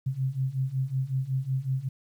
sine beating tone pair, 129.3 / 134.7 Hz, C3 / C#3, -20 / -49 cents, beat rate 5.4 Hz, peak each -30 / -28 dBFS, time 0.06-1.89 s, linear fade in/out 10 ms, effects 10-bit

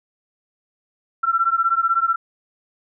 sine beating tone pair, 1344 / 1360 Hz, E6 / F6, +33 / -46 cents, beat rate 16 Hz, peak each -19 dBFS, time 1.23-2.16 s, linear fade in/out 10 ms, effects none

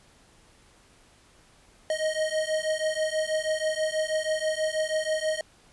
square beating tone pair, 622.3 / 628.5 Hz, D#5 / D#5, 0 / +17 cents, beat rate 6.2 Hz, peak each -29 dBFS, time 1.9-5.41 s, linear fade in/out 2 ms, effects pink hiss -58 dBFS RMS until 5.72 s + resampled to 24000 Hz

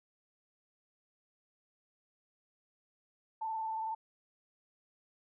sine tone with frequency modulation, 886 Hz, A5, 12 cents sharp, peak -34 dBFS, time 3.41-3.95 s, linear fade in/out 10 ms, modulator 21.3 Hz, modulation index 0.79, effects none

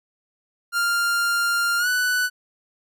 45% pulse tone with pitch glide, 1396.9 to 1488.5 Hz, F6 to F#6, 0 to +10 cents, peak -19 dBFS, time 0.72-2.3 s, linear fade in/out 50 ms, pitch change +110 cents, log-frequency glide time 1.78-1.88 s, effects none

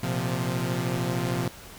sawtooth chord, Bb suspended second, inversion none, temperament equal with one note detuned, 116.54 / 129.68 / 174.61 Hz, Bb2 / C3 / F3, 0 / -15 / 0 cents, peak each -28 / -25 / -26 dBFS, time 0.03-1.48 s, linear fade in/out 5 ms, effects pink hiss -45 dBFS RMS until 1.78 s

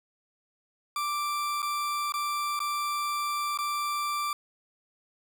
40% pulse tone with dropouts, 1174.7 Hz, D6, in tune, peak -27 dBFS, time 0.96-4.33 s, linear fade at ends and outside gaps 2 ms, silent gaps 1.62-1.627 / 2.122-2.139 / 2.592-2.602 / 3.575-3.587 s, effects none

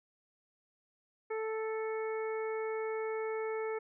harmonic tone, 440 Hz, A4, in tune, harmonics 1 / 2 / 3 / 4 / 5, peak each -34 / -44 / -46 / -50 / -47 dBFS, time 1.3-3.79 s, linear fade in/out 10 ms, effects none

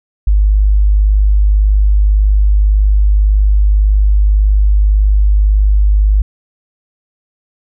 sine tone, 50.9 Hz, G#1, 34 cents flat, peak -6 dBFS, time 0.27-6.22 s, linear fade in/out 5 ms, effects none

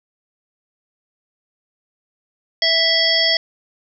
harmonic tone, 659.3 Hz, E5, in tune, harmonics 1 / 3 / 5 / 7 / 8, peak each -23 / -20 / -19 / -20 / -19 dBFS, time 2.62-3.37 s, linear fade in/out 2 ms, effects none

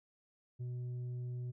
sine tone with tanh clipping, 123.47 Hz, B2, in tune, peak -39 dBFS, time 0.59-1.52 s, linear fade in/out 20 ms, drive 4 dB, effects none

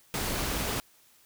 pink noise, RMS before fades -31 dBFS, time 0.14-0.8 s, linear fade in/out 0 ms, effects white hiss -61 dBFS RMS until 1.25 s

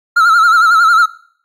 triangle tone with vibrato, 1353 Hz, E6, 45 cents sharp, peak -4 dBFS, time 0.16-1.06 s, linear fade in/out 10 ms, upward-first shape sine, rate 11 Hz, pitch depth 88 cents each way, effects noise-tail reverb RT60 0.6 s tail -20 dB re dry + AAC 48 kbps

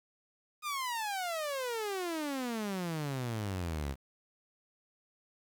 sawtooth exponential sweep, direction down, 1244.5 to 65.41 Hz, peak -30 dBFS, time 0.62-3.96 s, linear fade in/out 50 ms, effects 10-bit

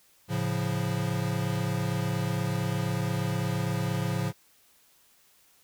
square chord, A augmented, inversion none, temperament equal, 110 / 138.59 / 174.61 Hz, A2 / C#3 / E#3, 0 / 0 / 0 cents, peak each -32 dBFS, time 0.28-4.33 s, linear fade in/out 50 ms, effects white hiss -62 dBFS RMS until 5.63 s

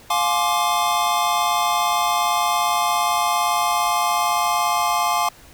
square chord, D half-diminished seventh, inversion first, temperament just, 704.8 / 845.8 / 1057.2 / 1174.7 Hz, F5 / Ab5 / C6 / D6, +16 / +31 / +18 / 0 cents, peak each -24 dBFS, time 0.1-5.29 s, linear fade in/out 5 ms, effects pink hiss -47 dBFS RMS until 5.53 s

